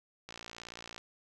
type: click train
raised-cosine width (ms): 0.2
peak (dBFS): -27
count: 41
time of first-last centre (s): 0.29-0.98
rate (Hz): 58
effects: none